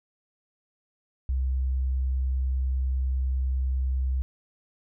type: tone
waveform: sine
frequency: 65 Hz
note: C2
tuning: 11 cents flat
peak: -23 dBFS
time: 1.29-4.22 s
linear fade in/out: 0 ms
effects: none